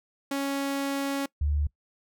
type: tone pair in turn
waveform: sawtooth / sine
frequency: 277.2 / 73.42 Hz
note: C#4 / D2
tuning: 0 / 0 cents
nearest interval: octave + major seventh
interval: 2300 cents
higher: first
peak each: -23 dBFS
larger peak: neither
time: 0.31-1.26 / 1.41-1.67 s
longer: first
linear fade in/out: 5 ms
effects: noise-tail reverb RT60 0.1 s tail -22 dB re dry